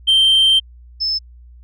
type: tone pair in turn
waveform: sine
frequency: 3136 / 5245 Hz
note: G7 / E8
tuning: 0 / -10 cents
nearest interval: major sixth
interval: 890 cents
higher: second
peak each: -7 / -16 dBFS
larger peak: first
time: 0.07-0.6 / 1-1.19 s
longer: first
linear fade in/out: 20 ms
effects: tanh soft clip ceiling -8 dBFS + added 60 Hz sine -39 dBFS peak until 1.63 s